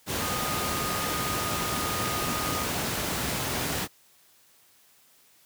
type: tone in noise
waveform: sine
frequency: 1236 Hz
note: D#6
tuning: 12 cents flat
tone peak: -33 dBFS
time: 0.18-2.67 s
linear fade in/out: 50 ms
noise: pink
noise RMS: -29 dBFS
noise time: 0.06-3.88 s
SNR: -7 dB
effects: white hiss -60 dBFS RMS until 5.45 s + high-pass 80 Hz 12 dB/octave